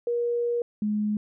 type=tone pair in turn; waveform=sine; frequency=476.1 / 210.4 Hz; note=A#4 / G#3; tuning=+37 / +23 cents; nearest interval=octave + major second; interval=1414 cents; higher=first; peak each=-23 dBFS; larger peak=neither; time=0.07-0.62 / 0.82-1.17 s; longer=first; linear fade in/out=2 ms; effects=none